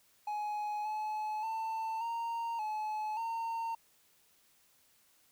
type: tone with pitch steps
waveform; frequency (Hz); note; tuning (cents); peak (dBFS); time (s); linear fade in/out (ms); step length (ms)
triangle; 839 / 856 / 892 / 926 / 857 / 914; G#5 / A5 / A5 / A#5 / A5 / A#5; +17 / -48 / +23 / -12 / -46 / -34; -32; 0.27-3.75; 5; 580
effects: white hiss -68 dBFS RMS until 5.31 s